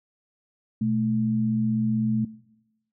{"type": "tone pair together", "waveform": "sine", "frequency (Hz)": [122.6, 218.4], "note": ["B2", "A3"], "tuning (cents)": [-12, -13], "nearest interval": "minor seventh", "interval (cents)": 999, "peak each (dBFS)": [-28, -22], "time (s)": [0.81, 2.25], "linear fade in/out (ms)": 5, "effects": ["noise-tail reverb RT60 1.0 s tail -22 dB re dry"]}